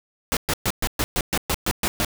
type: noise bursts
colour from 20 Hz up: pink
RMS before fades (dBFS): -22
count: 11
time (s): 0.32-2.048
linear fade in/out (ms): 0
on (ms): 48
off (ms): 120
effects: none